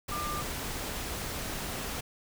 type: tone in noise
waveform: sine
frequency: 1195 Hz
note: D6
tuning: 30 cents sharp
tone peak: -34 dBFS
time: 0.11-0.42 s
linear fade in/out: 10 ms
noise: pink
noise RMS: -36 dBFS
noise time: 0.08-2.01 s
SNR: -1 dB
effects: none